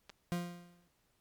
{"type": "clicks", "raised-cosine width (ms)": 0.2, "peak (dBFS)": -32, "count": 2, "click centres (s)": [0.095, 0.1]}
{"type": "tone with exponential decay", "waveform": "40% pulse", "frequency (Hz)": 174.61, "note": "F3", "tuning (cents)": 0, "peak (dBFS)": -30, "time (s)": [0.32, 0.88], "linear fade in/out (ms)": 0, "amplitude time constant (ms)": 120}
{"effects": ["pink hiss -75 dBFS RMS until 1.2 s", "MP3 96 kbps"]}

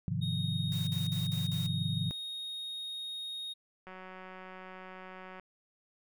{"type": "chord", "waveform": "sine", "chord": "F minor seventh", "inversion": "first", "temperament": "equal", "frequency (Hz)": [103.83, 130.81, 155.56, 174.61], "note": ["Ab2", "C3", "Eb3", "F3"], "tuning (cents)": [0, 0, 0, 0], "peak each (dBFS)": -36, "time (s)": [0.08, 2.11], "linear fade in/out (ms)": 0}
{"type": "tone", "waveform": "triangle", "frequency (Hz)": 3729, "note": "A#7", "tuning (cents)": 0, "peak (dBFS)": -36, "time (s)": [0.21, 3.54], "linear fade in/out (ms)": 20}
{"type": "noise bursts", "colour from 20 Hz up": "white", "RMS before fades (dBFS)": -48, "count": 5, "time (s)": [0.72, 1.666], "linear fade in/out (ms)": 0, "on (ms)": 150, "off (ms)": 49}
{"type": "click train", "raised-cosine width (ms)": 0.5, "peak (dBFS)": -33, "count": 285, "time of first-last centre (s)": [3.87, 5.397], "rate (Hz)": 186}
{"effects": []}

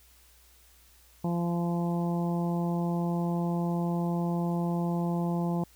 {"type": "harmonic tone", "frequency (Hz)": 172, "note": "F3", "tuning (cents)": -26, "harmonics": [1, 2, 3, 4, 5, 6], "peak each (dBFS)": [-27, -35, -40, -39, -39, -45], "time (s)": [1.24, 5.64], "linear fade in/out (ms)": 5, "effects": ["added 60 Hz sine -60 dBFS peak until 5.75 s", "white hiss -60 dBFS RMS until 5.75 s"]}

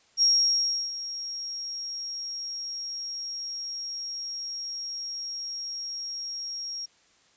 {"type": "tone with ADSR envelope", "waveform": "sine", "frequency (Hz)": 5588, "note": "F8", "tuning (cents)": 0, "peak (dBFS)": -17, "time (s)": [0.17, 6.86], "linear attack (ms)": 52, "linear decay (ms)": 690, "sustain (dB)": -15, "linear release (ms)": 10, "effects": ["white hiss -62 dBFS RMS until 7.36 s", "resampled to 16000 Hz"]}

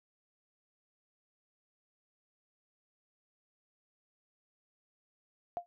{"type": "tone with exponential decay", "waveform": "sine", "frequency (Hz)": 698.5, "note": "F5", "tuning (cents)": 0, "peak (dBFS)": -29, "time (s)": [5.57, 5.66], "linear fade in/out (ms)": 0, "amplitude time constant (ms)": 19, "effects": []}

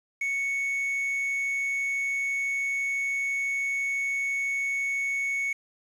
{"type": "tone with quantisation", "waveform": "triangle", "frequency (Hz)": 2217, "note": "C#7", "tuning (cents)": 0, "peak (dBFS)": -24, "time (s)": [0.21, 5.53], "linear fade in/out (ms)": 5, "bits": 8, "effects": ["low-pass 11000 Hz 12 dB/octave"]}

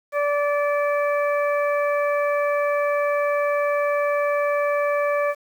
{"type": "harmonic tone", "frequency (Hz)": 580, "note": "D5", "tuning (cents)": -22, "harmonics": [1, 2, 3, 4], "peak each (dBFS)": [-20, -26, -30, -32], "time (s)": [0.12, 5.35], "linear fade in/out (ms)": 50, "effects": ["8-bit"]}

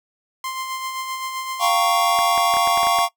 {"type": "tone with tremolo", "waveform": "sawtooth", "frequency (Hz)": 1046.5, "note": "C6", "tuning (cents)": 0, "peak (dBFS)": -21, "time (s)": [0.44, 1.69], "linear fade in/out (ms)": 2, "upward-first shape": "sine", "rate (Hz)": 7.7, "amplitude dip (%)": 40}
{"type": "chord", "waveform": "square", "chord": "G half-diminished seventh", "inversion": "third", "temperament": "equal", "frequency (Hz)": [698.5, 784, 932.3, 1108.7], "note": ["F5", "G5", "Bb5", "Db6"], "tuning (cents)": [0, 0, 0, 0], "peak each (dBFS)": [-21, -26, -26, -20], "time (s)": [1.59, 3.09], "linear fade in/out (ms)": 50}
{"type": "clicks", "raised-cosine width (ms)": 0.5, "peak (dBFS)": -14, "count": 9, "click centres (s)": [2.189, 2.378, 2.539, 2.569, 2.674, 2.775, 2.832, 2.87, 2.987]}
{"effects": ["noise-tail reverb RT60 0.1 s tail -20 dB re dry"]}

